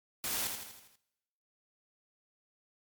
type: noise with echo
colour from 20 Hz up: white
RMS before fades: -35 dBFS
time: 0.24-0.47 s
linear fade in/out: 0 ms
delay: 81 ms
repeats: 6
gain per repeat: -5 dB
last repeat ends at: 0.956 s
effects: noise-tail reverb RT60 1.0 s tail -22 dB re dry + MP3 96 kbps